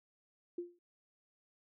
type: tone with exponential decay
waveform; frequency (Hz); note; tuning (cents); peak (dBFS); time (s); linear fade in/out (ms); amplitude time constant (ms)
sine; 349.2; F4; 0; -34; 0.58-0.79; 5; 44
effects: none